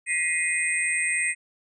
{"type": "tone cluster", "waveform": "sine", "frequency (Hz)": [1930, 2093, 2489, 8450], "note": ["B6", "C7", "D#7", "C9"], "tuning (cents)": [-40, 0, 0, 16], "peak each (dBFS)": -28, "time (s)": [0.06, 1.35], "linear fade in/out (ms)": 50, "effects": []}